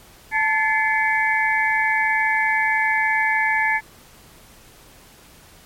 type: tone cluster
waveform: sine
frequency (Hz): 879 / 1728 / 2069 / 2259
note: A5 / A6 / C7 / C#7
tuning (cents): -2 / -32 / -20 / +32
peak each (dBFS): -22 / -20 / -23 / -26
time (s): 0.31-3.81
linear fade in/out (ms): 50
effects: pink hiss -48 dBFS RMS until 5.65 s + MP3 64 kbps